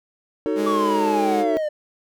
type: chord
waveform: triangle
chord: D# half-diminished seventh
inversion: none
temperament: just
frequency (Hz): 311.1 / 373.4 / 448 / 560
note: D#4 / F#4 / A4 / C#5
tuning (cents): 0 / +16 / +31 / +18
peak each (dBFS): -22 / -26 / -22 / -28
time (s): 0.46-1.57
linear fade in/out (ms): 0
type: tone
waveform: sawtooth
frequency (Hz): 207.7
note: G#3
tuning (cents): 0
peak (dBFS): -22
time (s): 0.55-1.45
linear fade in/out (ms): 50
type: exponential sweep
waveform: triangle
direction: down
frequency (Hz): 1161 to 593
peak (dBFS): -19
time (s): 0.66-1.69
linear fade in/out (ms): 10
effects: none